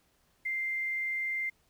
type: tone with quantisation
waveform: sine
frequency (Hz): 2093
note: C7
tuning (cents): 0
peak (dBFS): -30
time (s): 0.45-1.5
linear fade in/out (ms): 10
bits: 10
effects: pink hiss -70 dBFS RMS until 1.69 s